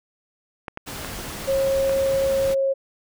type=clicks; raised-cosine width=0.5 ms; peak=-16 dBFS; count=4; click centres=0.682 / 0.774 / 1.047 / 1.895 s
type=noise; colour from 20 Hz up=pink; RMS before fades=-33 dBFS; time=0.86-2.55 s; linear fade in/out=20 ms
type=tone; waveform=sine; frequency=542 Hz; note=C#5; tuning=39 cents flat; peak=-18 dBFS; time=1.47-2.74 s; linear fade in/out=20 ms
effects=none